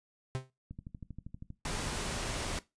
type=tone with exponential decay; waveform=45% pulse; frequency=130.81 Hz; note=C3; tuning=in tune; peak=-29 dBFS; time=0.35-0.5 s; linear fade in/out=0 ms; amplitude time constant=31 ms
type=click train; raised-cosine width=5 ms; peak=-31 dBFS; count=11; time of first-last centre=0.71-1.504 s; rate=12.6 Hz
type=noise; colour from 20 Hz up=pink; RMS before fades=-36 dBFS; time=1.65-2.59 s; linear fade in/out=2 ms
effects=noise-tail reverb RT60 0.2 s tail -17 dB re dry + resampled to 22050 Hz